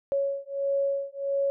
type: beating tone pair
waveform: sine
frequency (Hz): 554.4 / 555.9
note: C#5 / C#5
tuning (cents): 0 / +5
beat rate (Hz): 1.5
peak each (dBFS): -28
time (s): 0.12-1.5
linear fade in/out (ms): 0
effects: none